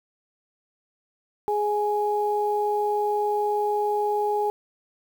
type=tone pair together; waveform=sine; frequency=416.7 / 833.4 Hz; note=G#4 / G#5; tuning=+6 / +6 cents; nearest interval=octave; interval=1200 cents; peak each=-24 dBFS; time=1.48-4.5 s; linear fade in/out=0 ms; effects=8-bit